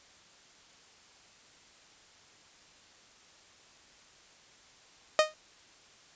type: tone with exponential decay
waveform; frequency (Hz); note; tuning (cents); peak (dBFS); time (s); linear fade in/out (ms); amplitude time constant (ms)
sawtooth; 619; D#5; -9; -13; 5.19-5.34; 1; 31
effects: white hiss -58 dBFS RMS until 6.15 s + resampled to 16000 Hz